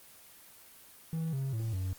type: tone with pitch steps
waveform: triangle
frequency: 162.2 / 134.83 / 112.07 / 93.16 Hz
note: E3 / C#3 / A2 / F#2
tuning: -28 / -48 / +32 / +12 cents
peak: -29 dBFS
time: 1.13-1.93 s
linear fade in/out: 0 ms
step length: 200 ms
effects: white hiss -55 dBFS RMS until 1.98 s + Opus 24 kbps